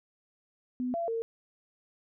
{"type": "tone with pitch steps", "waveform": "sine", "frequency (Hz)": [250.4, 678, 456.2], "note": ["B3", "E5", "A#4"], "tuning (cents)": [24, 49, -37], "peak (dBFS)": -29, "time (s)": [0.8, 1.22], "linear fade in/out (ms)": 0, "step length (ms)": 140, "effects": []}